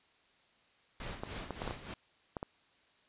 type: noise with tremolo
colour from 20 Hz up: pink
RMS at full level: -41 dBFS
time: 1-1.94 s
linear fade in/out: 2 ms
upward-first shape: sine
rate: 3.4 Hz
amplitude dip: 70%
type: clicks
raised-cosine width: 1 ms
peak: -23 dBFS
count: 7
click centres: 1.235 / 1.507 / 1.619 / 1.677 / 1.709 / 2.368 / 2.429 s
effects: white hiss -68 dBFS RMS until 3.08 s + resampled to 8000 Hz